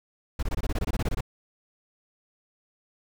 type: noise bursts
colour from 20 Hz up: brown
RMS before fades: -26 dBFS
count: 14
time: 0.39-1.208 s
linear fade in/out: 5 ms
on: 38 ms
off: 22 ms
effects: none